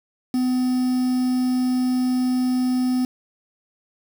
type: tone with quantisation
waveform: triangle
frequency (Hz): 253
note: B3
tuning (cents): +42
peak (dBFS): -16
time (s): 0.34-3.05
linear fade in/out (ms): 2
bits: 6
effects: none